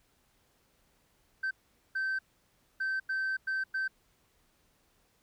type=tone bursts at uneven times; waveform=sine; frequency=1549 Hz; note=G6; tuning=21 cents flat; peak=-27 dBFS; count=6; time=1.43-1.51 / 1.95-2.19 / 2.8-3 / 3.09-3.37 / 3.47-3.64 / 3.74-3.88 s; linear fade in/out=10 ms; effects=tanh soft clip ceiling -28 dBFS + pink hiss -70 dBFS RMS until 5.22 s